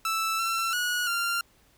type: tone with pitch steps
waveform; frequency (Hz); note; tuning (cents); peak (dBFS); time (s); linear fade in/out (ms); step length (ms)
sawtooth; 1320 / 1346 / 1457 / 1388; E6 / E6 / F#6 / F6; +2 / +36 / -27 / -11; -22; 0.05-1.41; 2; 340
effects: pink hiss -62 dBFS RMS until 1.77 s